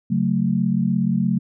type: chord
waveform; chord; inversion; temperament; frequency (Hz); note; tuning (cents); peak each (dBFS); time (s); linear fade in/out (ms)
sine; F# minor; second; just; 138.75 / 185 / 222; C#3 / F#3 / A3; +2 / 0 / +16; -24 / -20 / -21; 0.1-1.39; 10
effects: none